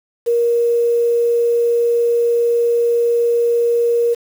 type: tone with quantisation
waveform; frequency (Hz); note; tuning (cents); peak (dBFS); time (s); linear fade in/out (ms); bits
sine; 471.6; A#4; +20; -12; 0.26-4.15; 20; 6
effects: none